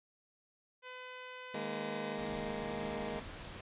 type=tone; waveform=10% pulse; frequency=505 Hz; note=B4; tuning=39 cents sharp; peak=-37 dBFS; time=0.82-2.18 s; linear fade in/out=50 ms
type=chord; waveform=15% pulse; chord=D# suspended fourth; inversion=none; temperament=just; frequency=155.56 / 207.4 / 233.3 Hz; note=D#3 / G#3 / A#3; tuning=0 / -2 / +2 cents; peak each=-40 / -35 / -36 dBFS; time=1.54-3.2 s; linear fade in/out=5 ms
type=noise; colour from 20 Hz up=pink; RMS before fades=-47 dBFS; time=2.18-3.61 s; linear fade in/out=5 ms
effects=resampled to 8000 Hz